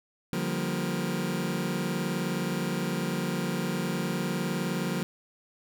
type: chord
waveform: sawtooth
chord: G minor seventh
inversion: second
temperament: just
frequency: 147 / 176.4 / 196 / 235.2 Hz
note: D3 / F3 / G3 / Bb3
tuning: +2 / +18 / 0 / +16 cents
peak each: -31 / -27 / -31 / -30 dBFS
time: 0.33-5.03 s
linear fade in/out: 0 ms
effects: none